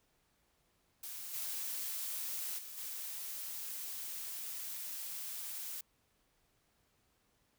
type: noise with level steps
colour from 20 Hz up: blue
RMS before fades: -45 / -40 / -48 / -43 dBFS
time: 1.03-5.81 s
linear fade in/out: 5 ms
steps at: 1.33 / 2.58 / 2.77 s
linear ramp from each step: 10 ms
effects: pink hiss -75 dBFS RMS until 7.58 s